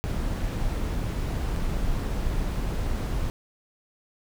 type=noise with dropouts; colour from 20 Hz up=brown; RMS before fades=-27 dBFS; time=0.04-3.3 s; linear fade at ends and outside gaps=0 ms; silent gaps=1.563-1.567 s; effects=none